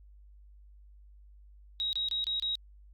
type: tone bursts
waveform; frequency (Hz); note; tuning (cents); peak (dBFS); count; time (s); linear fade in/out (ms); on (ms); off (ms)
sine; 3810; A#7; +37; -29; 5; 1.8-2.554; 0; 130; 26
effects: added 50 Hz sine -52 dBFS peak until 2.93 s + Opus 48 kbps